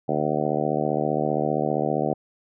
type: harmonic tone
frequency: 75.2 Hz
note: D2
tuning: 42 cents sharp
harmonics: 2 / 3 / 4 / 5 / 6 / 7 / 8 / 9 / 10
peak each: -30 / -30 / -30 / -30 / -30 / -30 / -30 / -30 / -30 dBFS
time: 0.08-2.14 s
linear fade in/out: 10 ms
effects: none